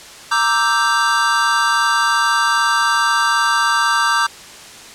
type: chord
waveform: square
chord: E half-diminished seventh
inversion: second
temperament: equal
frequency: 932.3 / 1174.7 / 1318.5 / 1568 Hz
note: Bb5 / D6 / E6 / G6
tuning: 0 / 0 / 0 / 0 cents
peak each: -21 / -19 / -22 / -18 dBFS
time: 0.31-4.27 s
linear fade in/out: 10 ms
effects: white hiss -37 dBFS RMS until 4.94 s + low-pass 8000 Hz 12 dB/octave